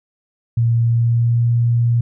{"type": "tone with pitch glide", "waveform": "sine", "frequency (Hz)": [116.54, 118.3], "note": ["A#2", "A#2"], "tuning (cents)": [0, 26], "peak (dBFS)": -12, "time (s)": [0.57, 2.01], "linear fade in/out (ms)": 5, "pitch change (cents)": 26, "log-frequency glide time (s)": [0.83, 1.45], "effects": []}